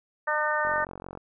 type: harmonic tone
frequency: 302.6 Hz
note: D#4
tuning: 48 cents flat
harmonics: 2 / 3 / 4 / 5 / 6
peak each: -30 / -30 / -30 / -30 / -30 dBFS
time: 0.27-0.85 s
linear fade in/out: 10 ms
type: click train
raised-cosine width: 1 ms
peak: -25 dBFS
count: 25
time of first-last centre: 0.65-1.174 s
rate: 45.8 Hz
effects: none